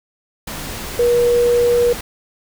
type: tone in noise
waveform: sine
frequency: 480.3 Hz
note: B4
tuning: 48 cents flat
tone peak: -11 dBFS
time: 0.99-1.93 s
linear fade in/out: 5 ms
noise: pink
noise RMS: -28 dBFS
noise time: 0.47-2.01 s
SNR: +14 dB
effects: none